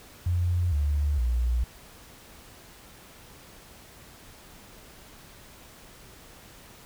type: tone with pitch steps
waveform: sine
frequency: 88.1 / 72.81 / 60.17 Hz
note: F2 / D2 / B1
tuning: +16 / -14 / -44 cents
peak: -22 dBFS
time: 0.26-1.64 s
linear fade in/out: 5 ms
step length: 460 ms
effects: pink hiss -50 dBFS RMS until 6.85 s